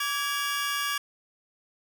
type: tone cluster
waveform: sawtooth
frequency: 1155 / 1658 / 2824 Hz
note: D6 / G#6 / F7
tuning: -29 / -3 / +19 cents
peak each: -27 / -27 / -31 dBFS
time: 0-0.98 s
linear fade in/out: 5 ms
effects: none